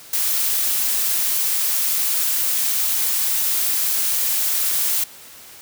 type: noise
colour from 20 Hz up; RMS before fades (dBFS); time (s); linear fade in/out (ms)
blue; -20; 0.13-5.04; 5
effects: white hiss -42 dBFS RMS until 5.61 s + high-pass 60 Hz 12 dB/octave